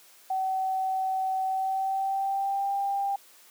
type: tone with pitch glide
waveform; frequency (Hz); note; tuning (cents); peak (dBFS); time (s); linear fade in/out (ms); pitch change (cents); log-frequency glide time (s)
sine; 760 to 794.6; F#5 to G5; +46 to +23; -25; 0.3-3.16; 5; +77; 1.45-2.73
effects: white hiss -55 dBFS RMS until 3.5 s + high-pass 300 Hz 12 dB/octave